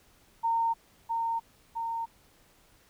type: tone with echo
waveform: sine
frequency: 917 Hz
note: A#5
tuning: 29 cents flat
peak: -24 dBFS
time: 0.43-0.74 s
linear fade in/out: 20 ms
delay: 660 ms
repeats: 2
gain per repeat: -3 dB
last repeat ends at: 2.06 s
effects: pink hiss -62 dBFS RMS until 2.89 s